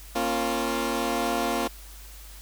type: chord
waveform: 15% pulse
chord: Bb minor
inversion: none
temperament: equal with one note detuned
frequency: 233.1 / 272.9 / 349.2 Hz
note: Bb3 / Db4 / F4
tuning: 0 / -27 / 0 cents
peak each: -23 dBFS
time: 0.15-1.68 s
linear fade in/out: 10 ms
effects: added 50 Hz sine -43 dBFS peak until 2.41 s + white hiss -48 dBFS RMS until 2.41 s